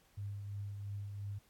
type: tone with tremolo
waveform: sine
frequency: 101.1 Hz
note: G#2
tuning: 46 cents flat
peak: -38 dBFS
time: 0.17-1.39 s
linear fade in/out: 10 ms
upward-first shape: triangle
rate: 2.9 Hz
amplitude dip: 40%
effects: pink hiss -69 dBFS RMS until 1.49 s + AAC 64 kbps